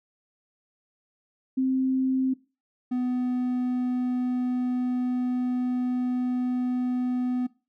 sine / triangle tone pair in turn, 261.6 / 249.8 Hz, C4 / B3, 0 / +20 cents, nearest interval minor second, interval 80 cents, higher first, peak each -21 / -22 dBFS, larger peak first, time 1.57-2.34 / 2.91-7.47 s, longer second, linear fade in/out 10 ms, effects noise-tail reverb RT60 0.3 s tail -20 dB re dry

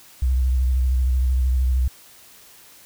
sine tone with vibrato, 63.8 Hz, C2, 43 cents flat, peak -16 dBFS, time 0.22-1.88 s, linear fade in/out 5 ms, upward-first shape square, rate 13 Hz, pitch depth 46 cents each way, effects white hiss -48 dBFS RMS until 2.85 s

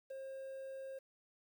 triangle tone with ADSR envelope, 535 Hz, C5, 38 cents sharp, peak -39 dBFS, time 0.1-0.99 s, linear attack 10 ms, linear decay 5 ms, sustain -3 dB, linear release 9 ms, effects 11-bit

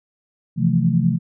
sine chord, F major seventh, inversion second, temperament equal, 130.81 / 164.81 / 174.61 / 220 Hz, C3 / E3 / F3 / A3, 0 / 0 / 0 / 0 cents, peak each -21 / -19 / -19 / -22 dBFS, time 0.56-1.19 s, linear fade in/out 50 ms, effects none

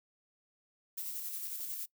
violet noise with tremolo, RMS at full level -39 dBFS, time 0.97-1.86 s, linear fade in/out 10 ms, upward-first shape square, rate 11 Hz, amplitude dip 30%, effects noise-tail reverb RT60 0.1 s tail -21 dB re dry

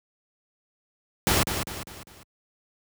pink noise with echo, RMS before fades -21 dBFS, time 1.27-1.43 s, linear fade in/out 0 ms, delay 200 ms, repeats 4, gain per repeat -7 dB, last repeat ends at 2.23 s, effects high-pass 60 Hz 12 dB/octave

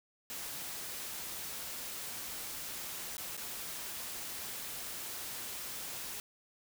white noise with dropouts, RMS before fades -42 dBFS, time 0.3-6.2 s, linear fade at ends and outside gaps 1 ms, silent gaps 3.169-3.18 / 3.368-3.375 s, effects none

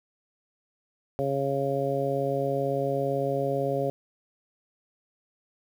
harmonic tone, 137.9 Hz, C#3, 9 cents flat, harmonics 1 / 2 / 3 / 4 / 5, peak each -32 / -34 / -30 / -28 / -33 dBFS, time 1.19-3.9 s, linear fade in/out 0 ms, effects 9-bit

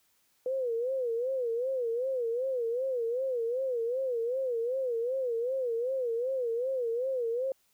sine tone with vibrato, 493.9 Hz, B4, in tune, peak -28 dBFS, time 0.46-7.52 s, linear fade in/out 2 ms, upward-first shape sine, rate 2.6 Hz, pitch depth 140 cents each way, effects white hiss -70 dBFS RMS until 7.73 s

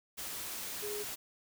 sine tone in noise, 415.3 Hz, G#4, in tune, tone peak -38 dBFS, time 0.82-1.04 s, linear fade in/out 20 ms, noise white, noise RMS -41 dBFS, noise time 0.17-1.16 s, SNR 0 dB, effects none

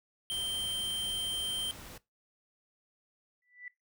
square tone, 3136 Hz, G7, in tune, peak -33 dBFS, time 0.3-1.71 s, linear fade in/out 0 ms
pink noise, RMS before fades -48 dBFS, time 0.31-1.98 s, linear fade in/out 5 ms
sine tone with exponential growth, 1975.5 Hz, B6, in tune, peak -39 dBFS, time 3.42-3.68 s, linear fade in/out 2 ms, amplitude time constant 55 ms
effects noise-tail reverb RT60 0.2 s tail -20 dB re dry

